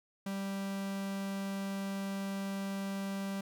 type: tone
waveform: 45% pulse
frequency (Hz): 196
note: G3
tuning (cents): 0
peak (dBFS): -35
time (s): 0.26-3.41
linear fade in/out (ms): 5
effects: none